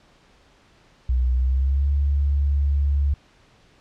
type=tone with pitch glide; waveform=sine; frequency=62.4 to 70.86 Hz; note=B1 to C#2; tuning=+19 to +39 cents; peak=-17 dBFS; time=1.09-3.14 s; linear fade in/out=5 ms; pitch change=+220 cents; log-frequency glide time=1.34-1.89 s; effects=pink hiss -56 dBFS RMS until 3.8 s + low-pass 5000 Hz 12 dB/octave